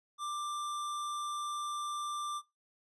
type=tone; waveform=square; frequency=1183 Hz; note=D6; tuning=12 cents sharp; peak=-36 dBFS; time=0.18-2.42 s; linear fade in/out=50 ms; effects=noise-tail reverb RT60 0.2 s tail -17 dB re dry + resampled to 24000 Hz